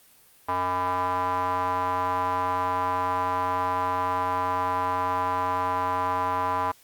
square tone with band-pass filter, 91 Hz, F#2, 28 cents flat, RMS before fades -26 dBFS, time 0.48-6.72 s, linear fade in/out 10 ms, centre 1000 Hz, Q 4.9, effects white hiss -56 dBFS RMS until 6.83 s + Opus 32 kbps

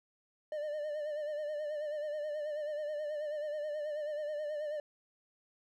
triangle tone with vibrato, 600 Hz, D5, 37 cents sharp, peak -33 dBFS, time 0.52-4.8 s, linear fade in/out 2 ms, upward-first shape sine, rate 9.3 Hz, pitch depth 52 cents each way, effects none

